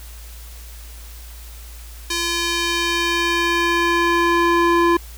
square tone with band-pass filter sweep, 342.1 Hz, F4, 36 cents flat, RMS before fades -18 dBFS, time 2.1-4.97 s, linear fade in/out 5 ms, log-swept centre 5000 to 890 Hz, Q 0.87, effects added 57 Hz sine -35 dBFS peak until 5.17 s + white hiss -43 dBFS RMS until 5.17 s

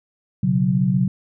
sine chord, B suspended second, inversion none, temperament equal, 123.47 / 138.59 / 185 Hz, B2 / C#3 / F#3, 0 / 0 / 0 cents, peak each -23 / -20 / -18 dBFS, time 0.43-1.08 s, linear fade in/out 5 ms, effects none

